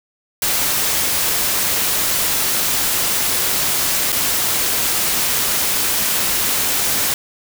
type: noise with dropouts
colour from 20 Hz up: white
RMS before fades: -18 dBFS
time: 0.42-7.14 s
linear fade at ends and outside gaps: 2 ms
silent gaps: 4.121-4.126 s
effects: none

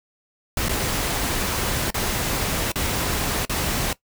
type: noise with dropouts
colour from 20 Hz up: pink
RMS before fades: -24 dBFS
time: 0.57-3.93 s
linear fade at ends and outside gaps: 2 ms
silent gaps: 0.685-0.693 / 1.905-1.943 / 2.719-2.757 / 3.452-3.495 s
effects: noise-tail reverb RT60 0.1 s tail -18 dB re dry

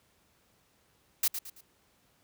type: noise with echo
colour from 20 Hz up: blue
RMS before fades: -26 dBFS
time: 1.23-1.28 s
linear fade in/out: 5 ms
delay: 110 ms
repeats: 3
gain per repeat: -9 dB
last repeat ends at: 1.61 s
effects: pink hiss -68 dBFS RMS until 2.23 s + high-pass 60 Hz 12 dB/octave

